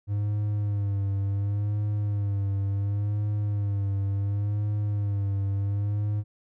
triangle tone with vibrato, 101.5 Hz, G#2, 39 cents flat, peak -22 dBFS, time 0.07-6.24 s, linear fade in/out 50 ms, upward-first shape sine, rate 0.7 Hz, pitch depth 49 cents each way, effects none

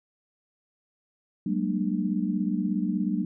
sine tone cluster, 187.8 / 204.5 / 233 / 298.4 Hz, F#3 / G#3 / A#3 / D4, +26 / -26 / -1 / +28 cents, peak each -28 / -30 / -30 / -31 dBFS, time 1.46-3.25 s, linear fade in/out 5 ms, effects none

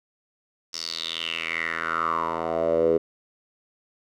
10% pulse tone with band-pass filter sweep, 82.41 Hz, E2, in tune, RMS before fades -26 dBFS, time 0.73-2.98 s, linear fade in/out 10 ms, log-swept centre 5400 to 430 Hz, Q 6.1, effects none

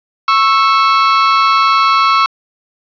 40% pulse tone pair together, 1099.7 / 1318.5 Hz, C#6 / E6, -14 / 0 cents, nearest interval minor third, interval 314 cents, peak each -10 dBFS, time 0.28-2.26 s, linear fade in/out 2 ms, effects resampled to 11025 Hz + 7-bit

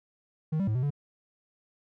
triangle tone with pitch steps, 156.6 / 195.3 / 108.1 / 126.6 / 143.8 Hz, D#3 / G3 / A2 / B2 / D3, +11 / -6 / -30 / +43 / -36 cents, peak -23 dBFS, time 0.52-0.905 s, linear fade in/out 10 ms, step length 77 ms, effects none

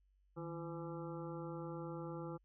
harmonic tone with a mistuned harmonic, 168.9 Hz, E3, 42 cents sharp, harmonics 1 / 2 / 3 / 5 / 6 / 7 / 8, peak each -46 / -47 / -49 / -54 / -62 / -55 / -58 dBFS, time 0.36-2.38 s, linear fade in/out 20 ms, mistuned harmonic 1, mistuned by -120 cents, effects added 48 Hz sine -70 dBFS peak until 2.44 s

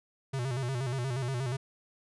square tone with vibrato, 128 Hz, C3, 38 cents flat, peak -31 dBFS, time 0.33-1.57 s, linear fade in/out 10 ms, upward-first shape square, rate 8.4 Hz, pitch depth 93 cents each way, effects resampled to 24000 Hz

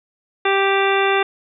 harmonic tone, 392 Hz, G4, in tune, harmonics 1 / 2 / 3 / 4 / 5 / 6 / 7 / 9, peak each -18 / -21 / -23 / -24 / -25 / -26 / -26 / -28 dBFS, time 0.45-1.23 s, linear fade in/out 5 ms, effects none

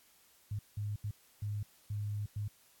sine tone bursts at uneven times, 103.83 Hz, G#2, in tune, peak -34 dBFS, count 6, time 0.51-0.59 / 0.77-0.96 / 1.04-1.11 / 1.42-1.63 / 1.9-2.26 / 2.36-2.48 s, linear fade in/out 5 ms, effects white hiss -65 dBFS RMS until 2.8 s + AAC 64 kbps

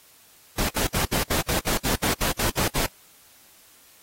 pink noise bursts, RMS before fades -24 dBFS, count 13, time 0.58-2.862 s, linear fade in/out 5 ms, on 110 ms, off 71 ms, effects white hiss -54 dBFS RMS until 4.02 s + AAC 48 kbps

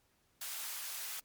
white high-pass noise, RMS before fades -42 dBFS, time 0.41-1.2 s, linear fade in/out 5 ms, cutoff 850 Hz, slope 12 dB/octave, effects pink hiss -73 dBFS RMS until 1.24 s + MP3 96 kbps

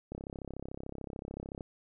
click train, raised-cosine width 2 ms, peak -27 dBFS, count 51, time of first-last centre 0.12-1.608 s, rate 33.6 Hz, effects none

